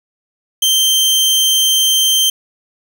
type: tone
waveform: sawtooth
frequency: 3136 Hz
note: G7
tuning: in tune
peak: -7 dBFS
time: 0.62-2.3 s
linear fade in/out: 5 ms
effects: none